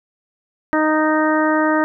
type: harmonic tone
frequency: 310 Hz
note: D#4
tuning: 6 cents flat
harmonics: 1 / 2 / 3 / 4 / 5 / 6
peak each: -17 / -20 / -22 / -23 / -24 / -25 dBFS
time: 0.73-1.84 s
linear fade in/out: 0 ms
effects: none